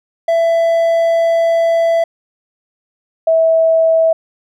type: tone pair in turn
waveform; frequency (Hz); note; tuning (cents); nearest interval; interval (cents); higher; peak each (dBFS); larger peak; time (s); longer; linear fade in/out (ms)
triangle / sine; 666 / 650.8; E5 / E5; +18 / -22; unison; 40; first; -8; neither; 0.28-2.04 / 3.27-4.13; first; 5
effects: none